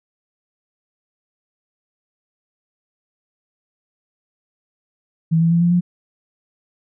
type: tone with pitch steps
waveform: sine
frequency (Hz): 162.8 / 166.12 / 169.52 / 172.98 / 176.51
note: E3 / E3 / E3 / F3 / F3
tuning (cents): -21 / +14 / +49 / -16 / +19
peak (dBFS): -12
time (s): 5.31-5.81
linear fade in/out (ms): 20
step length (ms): 100
effects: none